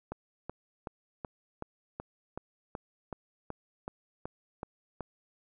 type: click train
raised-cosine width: 1 ms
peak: -23 dBFS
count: 14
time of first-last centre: 0.12-5.007 s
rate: 2.66 Hz
effects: none